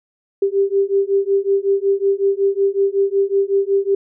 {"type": "beating tone pair", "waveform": "sine", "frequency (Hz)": [392, 397.4], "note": ["G4", "G4"], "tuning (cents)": [0, 24], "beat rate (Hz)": 5.4, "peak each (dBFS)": -17, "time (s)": [0.42, 3.95], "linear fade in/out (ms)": 5, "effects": []}